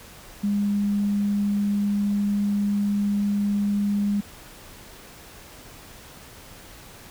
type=tone; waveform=sine; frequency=203.6 Hz; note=G#3; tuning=34 cents flat; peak=-20 dBFS; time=0.43-4.21 s; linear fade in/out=10 ms; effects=pink hiss -45 dBFS RMS until 7.1 s